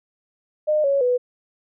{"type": "tone with pitch steps", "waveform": "sine", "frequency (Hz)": [609, 556, 494.7], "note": ["D#5", "C#5", "B4"], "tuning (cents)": [-37, 5, 3], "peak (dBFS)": -16, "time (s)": [0.67, 1.18], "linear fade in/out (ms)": 20, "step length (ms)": 170, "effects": []}